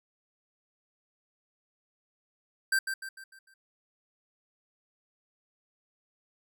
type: tone with echo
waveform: square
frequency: 1566 Hz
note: G6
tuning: 2 cents flat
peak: -24 dBFS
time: 2.72-2.79 s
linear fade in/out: 5 ms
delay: 150 ms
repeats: 5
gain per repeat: -7 dB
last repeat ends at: 3.54 s
effects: none